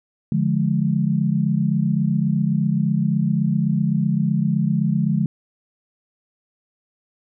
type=chord; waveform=sine; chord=D diminished; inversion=none; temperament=equal with one note detuned; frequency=146.83 / 174.61 / 210.4 Hz; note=D3 / F3 / Ab3; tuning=0 / 0 / +23 cents; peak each=-21 dBFS; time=0.32-5.26 s; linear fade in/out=2 ms; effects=none